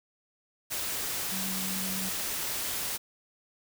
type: tone in noise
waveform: sine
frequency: 189.5 Hz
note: F#3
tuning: 42 cents sharp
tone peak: -36 dBFS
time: 1.31-2.1 s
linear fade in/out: 20 ms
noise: white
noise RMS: -33 dBFS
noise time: 0.7-2.98 s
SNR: -6 dB
effects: none